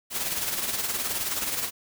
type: noise with tremolo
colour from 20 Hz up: white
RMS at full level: -27 dBFS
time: 0.1-1.71 s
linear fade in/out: 50 ms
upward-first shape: sine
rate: 19 Hz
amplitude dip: 50%
effects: none